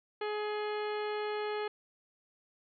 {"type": "harmonic tone with a mistuned harmonic", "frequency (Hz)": 421.2, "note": "G#4", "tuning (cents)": 24, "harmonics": [1, 2, 3, 4, 5, 6, 7, 8, 10], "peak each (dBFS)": [-34, -40, -44, -46, -48, -50, -51, -52, -54], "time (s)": [0.21, 1.68], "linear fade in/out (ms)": 5, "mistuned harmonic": 6, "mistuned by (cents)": -26, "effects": []}